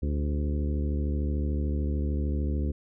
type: harmonic tone with a mistuned harmonic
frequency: 73.42 Hz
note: D2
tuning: in tune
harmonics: 1 / 2 / 3 / 4 / 5 / 6 / 7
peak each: -26 / -36 / -35 / -37 / -41 / -44 / -45 dBFS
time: 0.02-2.72 s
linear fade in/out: 10 ms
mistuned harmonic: 6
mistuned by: -50 cents
effects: none